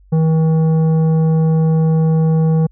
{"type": "tone with tanh clipping", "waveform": "triangle", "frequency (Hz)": 160, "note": "D#3", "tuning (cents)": 49, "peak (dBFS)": -12, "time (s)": [0.12, 2.67], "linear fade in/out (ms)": 10, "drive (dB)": 14, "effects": ["added 48 Hz sine -44 dBFS peak until 2.71 s"]}